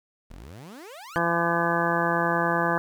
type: exponential sweep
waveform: sawtooth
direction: up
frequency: 34.65 to 1634 Hz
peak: -37 dBFS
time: 0.3-1.18 s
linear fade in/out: 0 ms
type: harmonic tone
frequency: 169.7 Hz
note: F3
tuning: 49 cents flat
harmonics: 1 / 2 / 3 / 4 / 5 / 6 / 7 / 9 / 10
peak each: -30 / -30 / -30 / -30 / -30 / -30 / -30 / -30 / -30 dBFS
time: 1.16-2.78 s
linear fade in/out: 0 ms
effects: 9-bit